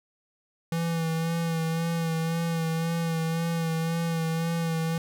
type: tone with vibrato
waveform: square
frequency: 164.81 Hz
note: E3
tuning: in tune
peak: -26 dBFS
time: 0.72-4.98 s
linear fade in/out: 2 ms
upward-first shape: sine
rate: 1.9 Hz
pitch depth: 28 cents each way
effects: none